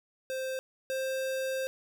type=tone pair in turn; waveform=square; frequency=523.3 / 527.2 Hz; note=C5 / C5; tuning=0 / +13 cents; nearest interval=unison; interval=13 cents; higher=second; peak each=-33 / -31 dBFS; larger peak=second; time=0.3-0.59 / 0.9-1.67 s; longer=second; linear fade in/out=0 ms; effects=none